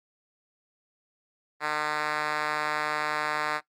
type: tone with band-pass filter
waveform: 5% pulse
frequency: 151.4 Hz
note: D#3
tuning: 47 cents flat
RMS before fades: -29 dBFS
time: 1.6-3.61 s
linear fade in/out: 50 ms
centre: 1600 Hz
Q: 0.7
effects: noise-tail reverb RT60 0.1 s tail -17 dB re dry + Opus 24 kbps